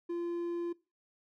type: tone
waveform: triangle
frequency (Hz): 344.1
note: F4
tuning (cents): -26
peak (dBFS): -31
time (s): 0.09-0.73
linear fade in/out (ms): 10
effects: noise-tail reverb RT60 0.3 s tail -21 dB re dry